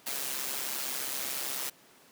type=noise with amplitude modulation; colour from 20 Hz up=white; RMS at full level=-32 dBFS; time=0.06-1.7 s; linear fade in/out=10 ms; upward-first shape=sine; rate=134 Hz; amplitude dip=60%; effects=pink hiss -58 dBFS RMS until 2.11 s + high-pass 200 Hz 12 dB/octave